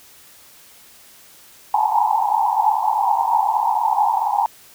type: band-pass noise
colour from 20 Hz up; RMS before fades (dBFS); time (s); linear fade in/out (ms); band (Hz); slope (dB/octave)
pink; -18; 1.74-4.46; 0; 800 to 940; 96
effects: white hiss -47 dBFS RMS until 4.74 s